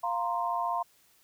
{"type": "chord", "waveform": "sine", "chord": "F suspended fourth", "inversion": "none", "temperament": "equal", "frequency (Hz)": [698.5, 932.3, 1046.5], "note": ["F5", "Bb5", "C6"], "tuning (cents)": [0, 0, 0], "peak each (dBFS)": -32, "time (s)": [0.03, 0.83], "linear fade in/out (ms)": 10, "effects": ["white hiss -64 dBFS RMS until 1.23 s"]}